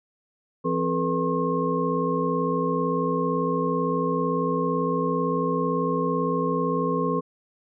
sine tone cluster, 170.5 / 263.4 / 429.8 / 487.7 / 1074 Hz, F3 / C4 / A4 / B4 / C6, -41 / +12 / -41 / -22 / +45 cents, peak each -28 dBFS, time 0.64-7.21 s, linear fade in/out 20 ms, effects none

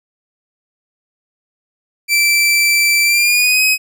sawtooth tone with pitch glide, 2335 to 2532 Hz, D7 to D#7, -11 to +30 cents, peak -7 dBFS, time 2.08-3.78 s, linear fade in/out 50 ms, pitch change +141 cents, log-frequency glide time 3.04-3.63 s, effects none

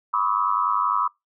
sine tone cluster, 987 / 1096 / 1187 / 1291 Hz, B5 / C#6 / D6 / E6, -1 / -20 / +18 / -37 cents, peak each -25 dBFS, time 0.13-1.08 s, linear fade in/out 10 ms, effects noise-tail reverb RT60 0.2 s tail -26 dB re dry

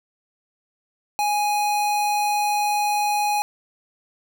square tone, 830.6 Hz, G#5, in tune, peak -20 dBFS, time 1.19-3.42 s, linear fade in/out 0 ms, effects none

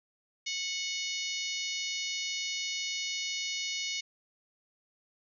harmonic tone, 734 Hz, F#5, 14 cents flat, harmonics 3 / 4 / 5 / 6 / 7 / 8 / 9, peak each -38 / -39 / -40 / -41 / -41 / -42 / -43 dBFS, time 0.46-4.01 s, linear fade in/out 10 ms, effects none

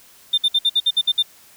sine tone bursts, 3600 Hz, A7, 39 cents sharp, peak -11 dBFS, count 9, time 0.33-1.226 s, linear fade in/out 10 ms, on 48 ms, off 58 ms, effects tanh soft clip ceiling -11 dBFS + white hiss -49 dBFS RMS until 1.56 s

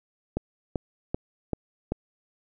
click train, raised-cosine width 2 ms, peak -13 dBFS, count 5, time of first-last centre 0.37-1.92 s, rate 2.58 Hz, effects none

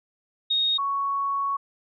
sine tone pair in turn, 3729 / 1112.2 Hz, A#7 / C#6, 0 / +5 cents, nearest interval octave + major sixth, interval 2095 cents, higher first, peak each -20 / -23 dBFS, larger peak first, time 0.5-0.78 / 0.78-1.57 s, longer second, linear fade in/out 10 ms, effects none

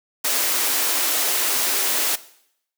white high-pass noise, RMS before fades -21 dBFS, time 0.24-2.16 s, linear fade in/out 10 ms, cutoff 250 Hz, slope 96 dB/octave, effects noise-tail reverb RT60 0.7 s tail -17 dB re dry

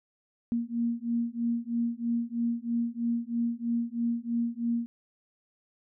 sine beating tone pair, 233.1 / 236.2 Hz, A#3 / A#3, 0 / +23 cents, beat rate 3.1 Hz, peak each -30 dBFS, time 0.52-4.86 s, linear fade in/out 0 ms, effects none

